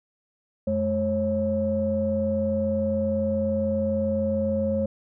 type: tone cluster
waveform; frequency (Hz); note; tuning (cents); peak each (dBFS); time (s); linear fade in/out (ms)
sine; 89.3 / 213.3 / 543; F2 / G#3 / C#5; +39 / +46 / -36; -31 / -25 / -24; 0.67-4.86; 5
effects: tanh soft clip ceiling -13 dBFS